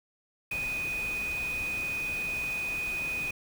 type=tone in noise; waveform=sine; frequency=2489 Hz; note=D#7; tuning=in tune; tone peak=-30 dBFS; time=0.51-3.31 s; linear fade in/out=5 ms; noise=pink; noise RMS=-42 dBFS; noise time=0.51-3.31 s; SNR=+9 dB; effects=none